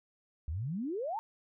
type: exponential sweep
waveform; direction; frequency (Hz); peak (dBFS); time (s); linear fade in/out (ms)
sine; up; 69.3 to 932.3; -33; 0.48-1.19; 0
effects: none